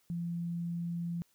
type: tone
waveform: sine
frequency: 170.9 Hz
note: F3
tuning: 37 cents flat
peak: -33 dBFS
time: 0.1-1.22 s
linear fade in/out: 0 ms
effects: white hiss -71 dBFS RMS until 1.34 s